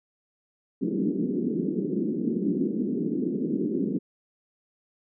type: band-pass noise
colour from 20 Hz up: pink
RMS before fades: -27 dBFS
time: 0.81-3.99 s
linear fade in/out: 20 ms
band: 180 to 390 Hz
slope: 48 dB/octave
effects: none